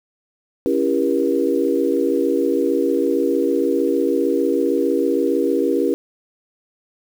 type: chord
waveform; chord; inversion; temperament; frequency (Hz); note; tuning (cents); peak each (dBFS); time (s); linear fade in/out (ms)
sine; C# diminished seventh; none; just; 277.2 / 332.6 / 399.1 / 479; C#4 / E4 / G4 / Bb4; 0 / +16 / +31 / +47; -21; 0.66-5.94; 0
effects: 7-bit